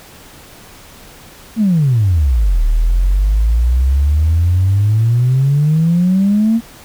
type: exponential two-way sweep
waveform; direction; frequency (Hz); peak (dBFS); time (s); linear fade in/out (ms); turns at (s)
sine; down then up; 233.1 to 37.36 to 233.1; -8; 1.56-6.61; 50; 2.63
effects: tanh soft clip ceiling -5 dBFS + pink hiss -39 dBFS RMS until 6.84 s